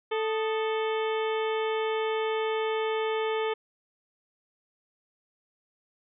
harmonic tone with a mistuned harmonic, 440 Hz, A4, in tune, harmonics 1 / 2 / 3 / 4 / 5 / 6 / 7 / 8, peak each -27 / -34 / -37 / -41 / -39 / -45 / -42 / -45 dBFS, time 0.11-3.54 s, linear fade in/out 10 ms, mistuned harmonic 3, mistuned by -99 cents, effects none

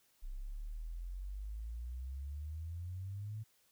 sine exponential sweep, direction up, 31.6 to 110.9 Hz, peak -40 dBFS, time 0.22-3.44 s, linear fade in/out 20 ms, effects white hiss -72 dBFS RMS until 3.71 s

